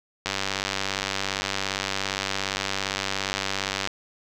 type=click train; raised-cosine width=0.2 ms; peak=-8 dBFS; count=353; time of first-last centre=0.26-3.874 s; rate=97.4 Hz; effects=none